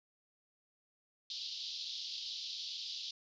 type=band-pass noise; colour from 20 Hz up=white; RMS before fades=-43 dBFS; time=1.3-3.11 s; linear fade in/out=2 ms; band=3200 to 5000 Hz; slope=48 dB/octave; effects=resampled to 16000 Hz